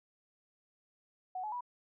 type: tone with pitch steps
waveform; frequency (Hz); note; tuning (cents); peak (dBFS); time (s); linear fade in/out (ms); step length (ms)
sine; 741 / 851.2 / 977.8; F#5 / G#5 / B5; +2 / +42 / -18; -36; 1.35-1.608; 5; 86
effects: none